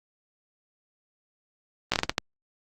slowing click train, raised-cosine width 0.2 ms, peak -5 dBFS, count 7, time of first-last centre 1.92-2.181 s, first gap 16 ms, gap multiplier 1.4, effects Opus 32 kbps

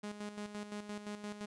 sawtooth tone with tremolo, 207.7 Hz, G#3, in tune, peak -36 dBFS, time 0.03-1.46 s, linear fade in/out 10 ms, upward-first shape square, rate 5.8 Hz, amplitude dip 60%, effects resampled to 22050 Hz + 13-bit

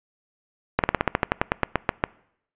slowing click train, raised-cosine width 0.5 ms, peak -3 dBFS, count 15, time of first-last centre 0.79-2.039 s, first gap 48 ms, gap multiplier 1.09, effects noise-tail reverb RT60 0.7 s tail -23 dB re dry + resampled to 8000 Hz

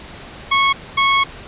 20% pulse tone bursts at uneven times, 1100 Hz, C#6, 14 cents flat, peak -7 dBFS, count 2, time 0.51-0.73 / 0.97-1.24 s, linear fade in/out 10 ms, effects pink hiss -36 dBFS RMS until 1.47 s + resampled to 8000 Hz

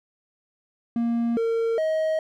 triangle tone with pitch steps, 233.8 / 456.9 / 632 Hz, A#3 / A#4 / D#5, +5 / -35 / +27 cents, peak -19 dBFS, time 0.96-2.19 s, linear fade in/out 2 ms, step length 410 ms, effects none

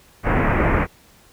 pink low-pass noise, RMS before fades -18 dBFS, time 0.23-0.87 s, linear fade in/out 50 ms, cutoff 2300 Hz, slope 48 dB/octave, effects pink hiss -52 dBFS RMS until 1.32 s

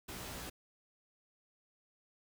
pink noise with comb filter, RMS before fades -45 dBFS, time 0.08-0.5 s, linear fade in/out 10 ms, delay 16 ms, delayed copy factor +0.7, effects none

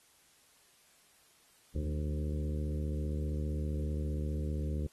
harmonic tone with a mistuned harmonic, 75.2 Hz, D2, 42 cents sharp, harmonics 1 / 2 / 3 / 4 / 5 / 6 / 7, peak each -33 / -39 / -43 / -45 / -47 / -49 / -50 dBFS, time 1.75-4.87 s, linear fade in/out 5 ms, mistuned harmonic 3, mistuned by -28 cents, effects white hiss -65 dBFS RMS until 4.92 s + AAC 32 kbps

